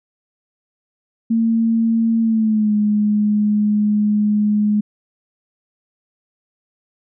sine tone with pitch glide, 227.1 to 209.5 Hz, A#3 to G#3, -45 to +15 cents, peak -13 dBFS, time 1.3-4.81 s, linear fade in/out 10 ms, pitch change -140 cents, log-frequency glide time 2.21-2.74 s, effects none

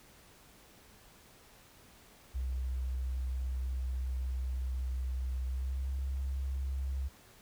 sine tone with pitch glide, 63.9 to 67.04 Hz, C2 to C2, -40 to +43 cents, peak -32 dBFS, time 2.34-7.09 s, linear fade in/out 20 ms, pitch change +83 cents, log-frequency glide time 5.46-5.94 s, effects pink hiss -59 dBFS RMS until 7.41 s

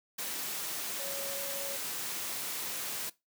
sine tone in noise, 555 Hz, C#5, 2 cents sharp, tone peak -41 dBFS, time 0.99-1.77 s, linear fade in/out 10 ms, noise white, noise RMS -37 dBFS, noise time 0.18-3.1 s, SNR -7 dB, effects noise-tail reverb RT60 0.2 s tail -19 dB re dry + high-pass 150 Hz 12 dB/octave

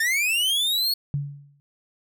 45% pulse linear sweep, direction up, 1760 to 4400 Hz, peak -20 dBFS, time 0-0.94 s, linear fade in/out 5 ms
sine tone with exponential decay, 142.6 Hz, C#3, 49 cents sharp, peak -20 dBFS, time 1.14-1.6 s, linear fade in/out 0 ms, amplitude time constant 100 ms
effects none

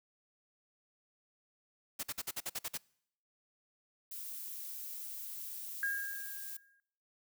white noise bursts, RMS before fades -38 dBFS, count 9, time 1.99-2.777 s, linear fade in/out 10 ms, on 43 ms, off 50 ms
violet noise, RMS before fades -44 dBFS, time 4.11-6.57 s, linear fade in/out 5 ms
sine tone with exponential decay, 1623 Hz, G#6, 40 cents flat, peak -30 dBFS, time 5.83-6.8 s, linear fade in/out 1 ms, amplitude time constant 210 ms
effects noise-tail reverb RT60 0.7 s tail -25 dB re dry

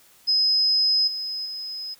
sine tone with level steps, 5070 Hz, D#8, 32 cents sharp, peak -17 / -27 / -30 dBFS, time 0.27-1.95 s, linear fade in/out 20 ms, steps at 1.07 / 1.45 s, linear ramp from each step 10 ms, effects white hiss -55 dBFS RMS until 1.99 s

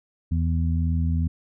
harmonic tone, 82.41 Hz, E2, in tune, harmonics 1 / 2 / 3, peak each -21 / -27 / -31 dBFS, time 0.31-1.28 s, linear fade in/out 10 ms, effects none

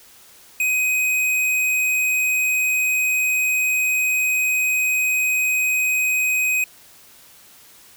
square tone, 2512 Hz, D#7, 16 cents sharp, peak -18 dBFS, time 0.6-6.64 s, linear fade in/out 2 ms, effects white hiss -48 dBFS RMS until 7.96 s

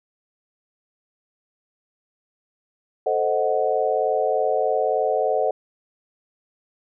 sine chord, A diminished seventh, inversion none, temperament equal, 440 / 523.3 / 622.3 / 740 Hz, A4 / C5 / Eb5 / Gb5, 0 / 0 / 0 / 0 cents, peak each -24 dBFS, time 3.06-5.51 s, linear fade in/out 5 ms, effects none

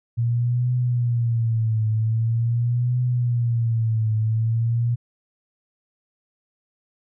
sine tone with vibrato, 116.54 Hz, A#2, in tune, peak -18 dBFS, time 0.17-4.96 s, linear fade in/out 20 ms, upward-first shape triangle, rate 0.44 Hz, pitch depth 120 cents each way, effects none

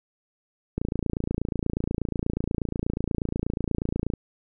click train, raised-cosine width 3 ms, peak -13 dBFS, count 96, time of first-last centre 0.78-4.137 s, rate 28.3 Hz, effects none

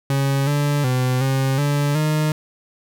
40% pulse tone with pitch steps, 137.6 / 145.2 / 127.3 / 134 / 144.5 / 153.5 Hz, C#3 / D3 / C3 / C3 / D3 / D#3, -12 / -19 / -47 / +42 / -28 / -23 cents, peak -16 dBFS, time 0.1-2.32 s, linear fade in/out 2 ms, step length 370 ms, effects none

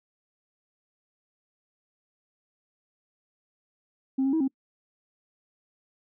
sine tone with pitch steps, 266.1 / 270.7 / 320.8 / 267.6 Hz, C4 / C#4 / E4 / C4, +29 / -41 / -47 / +39 cents, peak -20 dBFS, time 4.18-4.48 s, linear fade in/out 10 ms, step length 75 ms, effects noise-tail reverb RT60 0.1 s tail -26 dB re dry + tanh soft clip ceiling -19 dBFS

